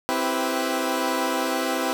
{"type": "chord", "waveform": "15% pulse", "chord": "C major seventh", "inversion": "none", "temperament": "equal with one note detuned", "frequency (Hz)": [261.6, 329.6, 389.3, 493.9], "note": ["C4", "E4", "G4", "B4"], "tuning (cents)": [0, 0, -12, 0], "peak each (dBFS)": [-20, -21, -25, -24], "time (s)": [0.09, 1.93], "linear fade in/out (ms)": 0, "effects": []}